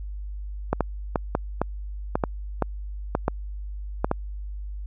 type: clicks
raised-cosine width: 1 ms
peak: -7 dBFS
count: 12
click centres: 0.73 / 0.807 / 1.158 / 1.351 / 1.616 / 2.155 / 2.238 / 2.623 / 3.151 / 3.281 / 4.045 / 4.114 s
effects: added 50 Hz sine -31 dBFS peak until 4.86 s